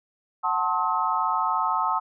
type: chord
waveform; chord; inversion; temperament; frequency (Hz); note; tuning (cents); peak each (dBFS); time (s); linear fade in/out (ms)
sine; F# diminished seventh; none; just; 740 / 888 / 1065.6 / 1278.7; F#5 / A5 / C6 / Eb6; 0 / +16 / +31 / +47; -30 / -26 / -27 / -26; 0.43-2; 20
effects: none